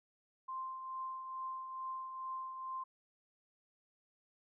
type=tone with tremolo; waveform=sine; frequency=1046.5 Hz; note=C6; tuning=in tune; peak=-38 dBFS; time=0.48-2.84 s; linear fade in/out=10 ms; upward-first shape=triangle; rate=2.3 Hz; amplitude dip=50%; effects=none